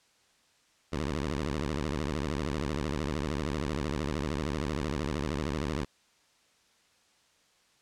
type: tone with vibrato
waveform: 10% pulse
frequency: 73.6 Hz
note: D2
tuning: 4 cents sharp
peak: -22 dBFS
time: 0.92-5.85 s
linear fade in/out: 10 ms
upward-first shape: sine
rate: 13 Hz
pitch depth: 220 cents each way
effects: white hiss -66 dBFS RMS until 7.81 s + low-pass 7000 Hz 12 dB/octave